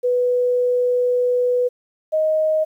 sine tone pair in turn, 493.9 / 625.3 Hz, B4 / D#5, 0 / +8 cents, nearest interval major third, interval 408 cents, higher second, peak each -15 dBFS, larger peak neither, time 0.03-1.69 / 2.12-2.65 s, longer first, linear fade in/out 20 ms, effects 9-bit

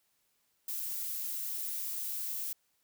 violet noise, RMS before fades -37 dBFS, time 0.68-2.53 s, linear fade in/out 5 ms, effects white hiss -75 dBFS RMS until 2.83 s

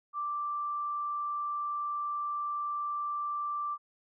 sine tone, 1174.7 Hz, D6, in tune, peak -31 dBFS, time 0.13-3.78 s, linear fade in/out 50 ms, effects none

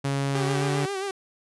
sawtooth tone with pitch glide, 138.59 to 143.56 Hz, C#3 to D3, 0 to -39 cents, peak -20 dBFS, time 0.04-0.86 s, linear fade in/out 10 ms, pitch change +61 cents, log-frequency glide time 0.43-0.71 s
sawtooth tone with vibrato, 390 Hz, G4, 9 cents flat, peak -24 dBFS, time 0.35-1.11 s, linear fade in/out 2 ms, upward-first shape sine, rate 7.5 Hz, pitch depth 60 cents each way
effects resampled to 24000 Hz

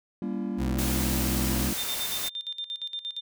triangle chord, G diminished seventh, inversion none, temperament just, 196 / 235.2 / 282.2 / 338.7 Hz, G3 / Bb3 / Db4 / Fb4, 0 / +16 / +31 / +47 cents, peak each -30 / -31 / -35 / -35 dBFS, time 0.22-1.73 s, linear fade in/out 2 ms
30% pulse tone with vibrato, 64.4 Hz, C2, 27 cents flat, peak -25 dBFS, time 0.57-1.73 s, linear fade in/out 50 ms, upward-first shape sine, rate 5.7 Hz, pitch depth 39 cents each way
white noise, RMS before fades -32 dBFS, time 0.78-2.29 s, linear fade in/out 10 ms
sine tone with tremolo, 3600 Hz, A7, 39 cents sharp, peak -30 dBFS, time 1.77-3.21 s, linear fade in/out 20 ms, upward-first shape square, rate 8.6 Hz, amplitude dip 80%
effects none

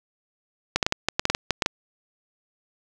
clicks, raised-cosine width 0.2 ms, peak -3 dBFS, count 12, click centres 0.76 / 0.828 / 0.865 / 0.924 / 1.086 / 1.195 / 1.254 / 1.3 / 1.349 / 1.507 / 1.622 / 1.661 s, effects none

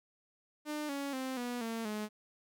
sawtooth tone with pitch steps, 300 / 279.9 / 261.2 / 243.7 / 227.4 / 212.1 Hz, D4 / C#4 / C4 / B3 / A#3 / G#3, +37 / +17 / -3 / -23 / -43 / +37 cents, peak -32 dBFS, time 0.65-2.09 s, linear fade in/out 50 ms, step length 240 ms, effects none

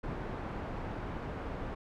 pink low-pass noise, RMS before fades -39 dBFS, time 0.03-1.75 s, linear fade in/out 10 ms, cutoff 1300 Hz, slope 12 dB/octave, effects none

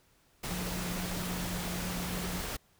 sine tone in noise, 179.1 Hz, F3, 44 cents sharp, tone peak -37 dBFS, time 0.5-2.42 s, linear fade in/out 10 ms, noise pink, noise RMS -37 dBFS, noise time 0.43-2.57 s, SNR -3 dB, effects pink hiss -67 dBFS RMS until 2.79 s

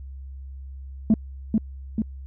sine tone with echo, 218.7 Hz, A3, 10 cents flat, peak -11 dBFS, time 1.1-1.14 s, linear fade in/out 2 ms, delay 440 ms, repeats 2, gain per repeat -4 dB, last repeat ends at 2.02 s, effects tanh soft clip ceiling -11 dBFS + added 67 Hz sine -35 dBFS peak until 2.26 s

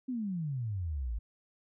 sine exponential sweep, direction down, 265.2 to 51.91 Hz, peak -32 dBFS, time 0.08-1.19 s, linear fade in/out 10 ms, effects none

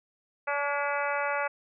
harmonic tone with a mistuned harmonic, 286.5 Hz, D4, 43 cents flat, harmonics 2 / 3 / 4 / 5 / 6 / 7 / 8 / 9, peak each -32 / -33 / -35 / -33 / -39 / -37 / -39 / -41 dBFS, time 0.47-1.48 s, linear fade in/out 10 ms, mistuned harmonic 6, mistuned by -40 cents, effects none

